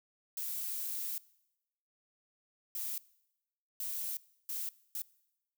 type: noise bursts at uneven times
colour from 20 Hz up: violet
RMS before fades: -38 dBFS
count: 5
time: 0.37-1.18 / 2.75-2.98 / 3.8-4.17 / 4.49-4.69 / 4.95-5.02 s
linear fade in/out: 2 ms
effects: noise-tail reverb RT60 0.9 s tail -22 dB re dry